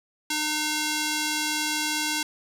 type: tone with band-pass filter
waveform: square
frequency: 304.2 Hz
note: D#4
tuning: 39 cents flat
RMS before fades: -27 dBFS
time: 0.3-2.23 s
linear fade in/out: 5 ms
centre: 5600 Hz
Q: 0.63
effects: none